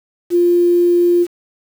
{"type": "tone with quantisation", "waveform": "sine", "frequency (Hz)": 349.2, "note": "F4", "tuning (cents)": 0, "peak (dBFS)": -9, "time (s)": [0.3, 1.27], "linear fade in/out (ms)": 50, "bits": 6, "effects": []}